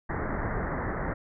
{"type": "low-pass noise", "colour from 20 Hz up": "pink", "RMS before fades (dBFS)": -31, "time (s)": [0.09, 1.14], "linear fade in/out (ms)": 10, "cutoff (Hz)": 2000, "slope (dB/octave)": 96, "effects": []}